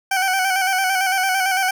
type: tone with vibrato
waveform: 20% pulse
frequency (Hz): 759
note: F#5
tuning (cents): +44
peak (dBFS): -12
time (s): 0.11-1.71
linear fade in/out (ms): 5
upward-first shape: square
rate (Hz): 8.9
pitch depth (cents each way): 42
effects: none